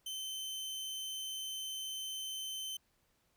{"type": "tone", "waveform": "sawtooth", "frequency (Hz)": 3079, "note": "G7", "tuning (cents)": -32, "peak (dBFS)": -36, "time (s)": [0.06, 2.77], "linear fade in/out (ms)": 5, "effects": ["pink hiss -75 dBFS RMS until 3.36 s"]}